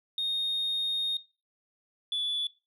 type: tone pair in turn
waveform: sine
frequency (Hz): 3700 / 3449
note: A#7 / A7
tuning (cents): -14 / -35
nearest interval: minor second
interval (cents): 121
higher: first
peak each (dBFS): -26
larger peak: neither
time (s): 0.18-1.17 / 2.12-2.47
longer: first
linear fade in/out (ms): 2
effects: noise-tail reverb RT60 0.3 s tail -20 dB re dry + tanh soft clip ceiling -25 dBFS